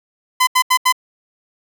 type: tone bursts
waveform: sawtooth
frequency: 1017 Hz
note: C6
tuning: 50 cents flat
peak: -7 dBFS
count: 4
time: 0.4-0.925 s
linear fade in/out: 10 ms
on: 72 ms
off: 79 ms
effects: none